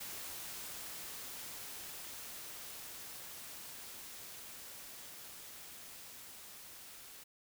white noise with level ramp, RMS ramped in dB -45 to -53 dBFS, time 0-7.24 s, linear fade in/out 10 ms, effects none

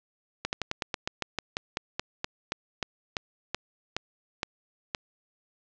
slowing click train, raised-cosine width 0.2 ms, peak -11 dBFS, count 20, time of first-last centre 0.45-4.948 s, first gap 79 ms, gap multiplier 1.11, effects low-pass 6000 Hz 12 dB/octave

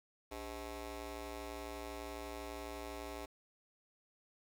15% pulse ring-modulated tone, 230 Hz, A#3, 23 cents flat, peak -34 dBFS, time 0.31-3.26 s, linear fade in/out 10 ms, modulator 171 Hz, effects 11-bit

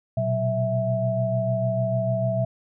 sine tone cluster, 121 / 127.7 / 187.6 / 655 Hz, B2 / C3 / F#3 / E5, -35 / -42 / +24 / -11 cents, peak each -25 / -32 / -30 / -24 dBFS, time 0.17-2.45 s, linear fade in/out 5 ms, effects none

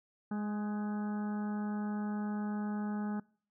harmonic tone with a mistuned harmonic, 208.6 Hz, G#3, 8 cents sharp, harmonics 1 / 2 / 3 / 4 / 5 / 6 / 7 / 8, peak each -33 / -48 / -53 / -46 / -58 / -51 / -52 / -59 dBFS, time 0.31-3.2 s, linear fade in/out 5 ms, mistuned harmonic 7, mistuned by +48 cents, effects noise-tail reverb RT60 0.5 s tail -25 dB re dry

